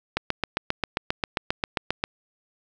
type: click train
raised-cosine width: 0.3 ms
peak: -7 dBFS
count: 15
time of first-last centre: 0.17-2.039 s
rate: 7.49 Hz
effects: none